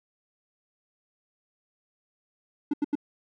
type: tone bursts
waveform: triangle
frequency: 292 Hz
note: D4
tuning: 10 cents flat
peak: -20 dBFS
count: 3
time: 2.71-2.954 s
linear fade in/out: 5 ms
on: 26 ms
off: 83 ms
effects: none